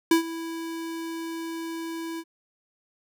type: tone with ADSR envelope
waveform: square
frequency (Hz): 329.6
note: E4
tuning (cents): 0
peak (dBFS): -15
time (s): 0.11-2.24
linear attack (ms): 4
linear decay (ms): 110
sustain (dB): -17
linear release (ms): 52
effects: none